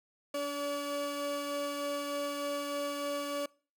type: tone pair together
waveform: 30% pulse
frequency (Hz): 287.5 / 571.7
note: D4 / D5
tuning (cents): -37 / -47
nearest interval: octave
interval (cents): 1190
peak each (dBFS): -36 / -32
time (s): 0.34-3.46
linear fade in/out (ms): 5
effects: noise-tail reverb RT60 0.4 s tail -24 dB re dry